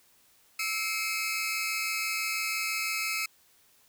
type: tone cluster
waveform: sawtooth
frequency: 1315 / 2124 / 2300 / 2564 Hz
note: E6 / C7 / D7 / E7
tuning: -5 / +25 / -37 / -49 cents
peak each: -34 / -32 / -33 / -29 dBFS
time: 0.59-3.26 s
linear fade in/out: 5 ms
effects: white hiss -63 dBFS RMS until 3.88 s